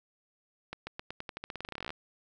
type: accelerating click train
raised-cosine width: 0.3 ms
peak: -22 dBFS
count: 23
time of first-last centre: 0.73-1.905 s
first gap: 140 ms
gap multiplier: 0.89
effects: none